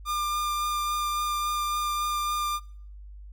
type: tone with vibrato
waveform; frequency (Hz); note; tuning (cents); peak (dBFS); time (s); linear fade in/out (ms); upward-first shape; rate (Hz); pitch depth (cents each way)
45% pulse; 1200; D6; +37; -26; 0.05-2.6; 50; triangle; 3.6; 12
effects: noise-tail reverb RT60 0.6 s tail -24 dB re dry + added 50 Hz sine -41 dBFS peak until 3.32 s